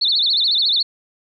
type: tone with vibrato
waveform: sine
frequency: 3951 Hz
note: B7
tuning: in tune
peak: -14 dBFS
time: 0.01-0.83 s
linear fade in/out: 10 ms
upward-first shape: sine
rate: 14 Hz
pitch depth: 210 cents each way
effects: none